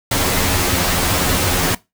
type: noise with comb filter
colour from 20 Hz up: pink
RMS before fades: -17 dBFS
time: 0.11-1.75 s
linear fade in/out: 5 ms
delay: 11 ms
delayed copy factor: +1
effects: noise-tail reverb RT60 0.2 s tail -20 dB re dry